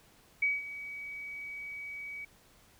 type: tone with ADSR envelope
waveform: sine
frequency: 2270 Hz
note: C#7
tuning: 41 cents sharp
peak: -24 dBFS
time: 0.42-2.25 s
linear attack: 7 ms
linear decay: 190 ms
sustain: -15 dB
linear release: 6 ms
effects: pink hiss -62 dBFS RMS until 2.79 s